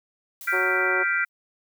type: noise with exponential decay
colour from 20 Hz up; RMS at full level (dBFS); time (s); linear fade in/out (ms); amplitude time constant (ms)
blue; -39; 0.41-1.29; 1; 190
type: chord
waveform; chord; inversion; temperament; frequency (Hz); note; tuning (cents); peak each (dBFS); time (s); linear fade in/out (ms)
sine; G dominant seventh; third; equal; 1396.9 / 1568 / 1975.5 / 2349; F6 / G6 / B6 / D7; 0 / 0 / 0 / 0; -25 / -27 / -26 / -29; 0.47-1.25; 10
type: harmonic tone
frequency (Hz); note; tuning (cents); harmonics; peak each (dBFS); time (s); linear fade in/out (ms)
185; F#3; 0; 2 / 3 / 4 / 5 / 6 / 7 / 8; -28 / -32 / -34 / -36 / -38 / -39 / -40; 0.52-1.04; 20
effects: none